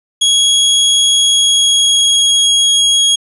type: tone with pitch glide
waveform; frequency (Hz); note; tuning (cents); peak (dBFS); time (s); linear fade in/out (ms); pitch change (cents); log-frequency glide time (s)
sawtooth; 3322 to 3301; G#7 to G#7; 0 to -11; -5; 0.21-3.16; 10; -11; 1.1-2.46
effects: resampled to 24000 Hz